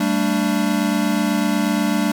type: chord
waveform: square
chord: G suspended second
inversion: none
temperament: equal with one note detuned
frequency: 196 / 224.1 / 293.7 Hz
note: G3 / A3 / D4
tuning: 0 / +32 / 0 cents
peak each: -22 dBFS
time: 0-2.12 s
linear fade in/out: 5 ms
effects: none